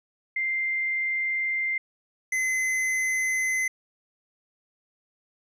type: tone pair in turn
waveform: sine / square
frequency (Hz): 2093 / 2045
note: C7 / C7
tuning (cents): 0 / -40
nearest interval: unison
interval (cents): 40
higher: first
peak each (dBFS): -24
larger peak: neither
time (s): 0.36-1.78 / 2.32-3.68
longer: first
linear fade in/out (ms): 5
effects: low-pass 11000 Hz 12 dB/octave